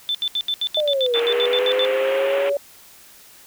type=tone bursts; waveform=sine; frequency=3528 Hz; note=A7; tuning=4 cents sharp; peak=-19 dBFS; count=14; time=0.09-1.85 s; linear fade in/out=0 ms; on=57 ms; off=74 ms
type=linear two-way sweep; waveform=sine; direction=down then up; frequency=622.3 to 466.2 to 569 Hz; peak=-18 dBFS; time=0.77-2.57 s; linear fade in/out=2 ms; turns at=1.16 s
type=band-pass noise; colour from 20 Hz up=white; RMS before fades=-29 dBFS; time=1.14-2.5 s; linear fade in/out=10 ms; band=300 to 3000 Hz; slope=48 dB/octave
type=tone with pitch glide; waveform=sine; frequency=410.2 to 404.8 Hz; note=G#4 to G#4; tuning=-21 to -44 cents; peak=-26 dBFS; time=1.28-2.53 s; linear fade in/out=20 ms; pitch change=-23 cents; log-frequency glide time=1.83-1.93 s
effects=white hiss -47 dBFS RMS until 3.46 s